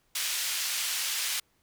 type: band-pass noise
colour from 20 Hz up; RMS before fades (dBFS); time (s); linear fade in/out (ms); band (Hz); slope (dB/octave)
pink; -31; 0.15-1.4; 5; 2500 to 14000; 12
effects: pink hiss -70 dBFS RMS until 1.62 s